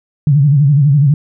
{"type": "tone with vibrato", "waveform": "sine", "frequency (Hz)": 143, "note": "D3", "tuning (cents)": -46, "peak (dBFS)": -6, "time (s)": [0.27, 1.14], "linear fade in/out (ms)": 2, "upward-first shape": "sine", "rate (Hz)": 12, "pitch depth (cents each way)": 120, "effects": []}